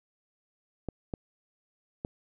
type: clicks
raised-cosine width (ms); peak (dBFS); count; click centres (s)
2; -20; 3; 0.887 / 1.138 / 2.049
effects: none